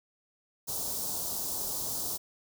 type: band-stop noise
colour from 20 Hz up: white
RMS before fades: -34 dBFS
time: 0.67-2.18 s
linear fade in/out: 20 ms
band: 990 to 4500 Hz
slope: 24 dB/octave
effects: none

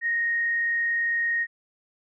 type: tone with frequency modulation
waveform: sine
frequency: 1864.7 Hz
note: A#6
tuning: in tune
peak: -22 dBFS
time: 0.01-1.47 s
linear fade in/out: 50 ms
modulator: 37.8 Hz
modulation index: 0.27
effects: none

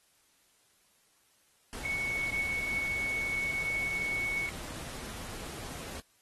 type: tone in noise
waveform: sine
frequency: 2217 Hz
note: C#7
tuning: in tune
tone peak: -30 dBFS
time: 1.85-4.49 s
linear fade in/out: 0 ms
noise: pink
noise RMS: -43 dBFS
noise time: 1.73-6 s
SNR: +10 dB
effects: white hiss -68 dBFS RMS until 6.21 s + AAC 32 kbps

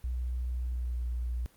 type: tone with pitch glide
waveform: sine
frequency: 61.74 to 60.23 Hz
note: B1 to B1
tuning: 0 to -43 cents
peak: -30 dBFS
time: 0.04-1.46 s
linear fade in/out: 0 ms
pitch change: -43 cents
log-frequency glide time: 0.63-1.07 s
effects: pink hiss -62 dBFS RMS until 1.56 s + Opus 24 kbps

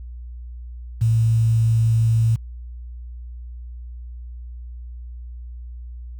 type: tone with quantisation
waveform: sine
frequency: 113.2 Hz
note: A2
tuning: 50 cents sharp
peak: -14 dBFS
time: 1.01-2.36 s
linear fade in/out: 10 ms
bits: 7
effects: added 60 Hz sine -32 dBFS peak until 6.19 s

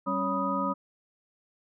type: tone cluster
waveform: sine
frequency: 194 / 275.2 / 561 / 980 / 1247 Hz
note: G3 / C#4 / C#5 / B5 / D#6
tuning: -18 / -12 / +21 / -14 / +3 cents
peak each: -33 / -33 / -34 / -33 / -30 dBFS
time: 0.06-0.74 s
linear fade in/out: 20 ms
effects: none

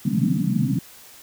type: band-pass noise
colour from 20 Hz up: pink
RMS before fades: -21 dBFS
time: 0.05-0.79 s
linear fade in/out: 5 ms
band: 130 to 280 Hz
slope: 96 dB/octave
effects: white hiss -46 dBFS RMS until 1.22 s

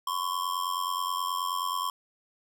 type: ring-modulated tone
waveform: square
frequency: 1067 Hz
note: C6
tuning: 34 cents sharp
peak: -26 dBFS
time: 0.07-1.9 s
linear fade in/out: 2 ms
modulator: 44.7 Hz
effects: none

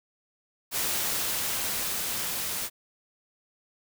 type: noise with level ramp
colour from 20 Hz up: white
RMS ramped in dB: -28 to -32 dBFS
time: 0.71-2.7 s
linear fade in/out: 50 ms
effects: none

